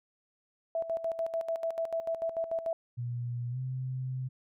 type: tone with tremolo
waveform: sine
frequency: 659.3 Hz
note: E5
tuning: in tune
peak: -28 dBFS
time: 0.75-2.73 s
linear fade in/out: 2 ms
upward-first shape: square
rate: 6.8 Hz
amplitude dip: 70%
type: tone with pitch glide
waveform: sine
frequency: 120.7 to 129.36 Hz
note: B2 to C3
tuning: -39 to -19 cents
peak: -32 dBFS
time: 2.97-4.29 s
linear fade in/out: 20 ms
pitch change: +120 cents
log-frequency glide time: 3.5-3.58 s
effects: none